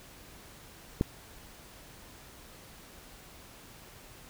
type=click; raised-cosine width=3 ms; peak=-12 dBFS; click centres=1.011 s; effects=pink hiss -52 dBFS RMS until 4.29 s